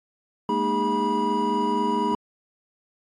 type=tone cluster; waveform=triangle; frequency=209.8 / 234 / 307.9 / 407.5 / 973 Hz; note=G#3 / A#3 / D#4 / G#4 / B5; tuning=+18 / +7 / -18 / -33 / -26 cents; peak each=-28 / -27 / -28 / -26 / -22 dBFS; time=0.49-2.15 s; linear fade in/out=2 ms; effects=AAC 32 kbps